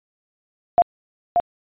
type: tone with echo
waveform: sine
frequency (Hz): 698.5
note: F5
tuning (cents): 0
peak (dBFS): -9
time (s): 0.78-0.82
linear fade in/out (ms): 0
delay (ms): 580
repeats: 1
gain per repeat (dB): -4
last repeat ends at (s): 1.4
effects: resampled to 8000 Hz